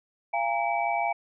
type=tone cluster; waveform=sine; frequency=689 / 815 / 926 / 2296 Hz; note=F5 / G#5 / A#5 / D7; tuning=-24 / -33 / -12 / -40 cents; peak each=-28 / -28 / -33 / -32 dBFS; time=0.33-1.13 s; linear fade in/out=10 ms; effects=none